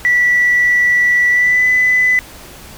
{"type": "tone with pitch glide", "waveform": "sine", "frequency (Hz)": [1956, 2002], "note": ["B6", "B6"], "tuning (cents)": [-17, 23], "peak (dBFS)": -8, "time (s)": [0.05, 2.19], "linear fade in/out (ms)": 0, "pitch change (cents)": 40, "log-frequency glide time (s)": [1.3, 1.65], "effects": ["tanh soft clip ceiling -4 dBFS", "pink hiss -36 dBFS RMS until 2.77 s"]}